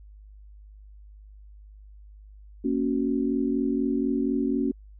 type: chord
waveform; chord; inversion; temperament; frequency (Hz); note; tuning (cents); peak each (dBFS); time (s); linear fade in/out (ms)
sine; F# major; first; equal; 233.1 / 277.2 / 370; A#3 / C#4 / F#4; 0 / 0 / 0; -27 / -25 / -30; 2.64-4.72; 10
effects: added 51 Hz sine -45 dBFS peak until 4.99 s